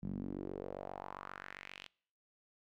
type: tone with band-pass filter sweep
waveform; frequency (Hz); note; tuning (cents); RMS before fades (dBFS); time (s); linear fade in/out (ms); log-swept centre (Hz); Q
sawtooth; 47.48; F#1; +45; -45; 0.02-1.88; 20; 180 to 3200; 3
effects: noise-tail reverb RT60 0.6 s tail -26 dB re dry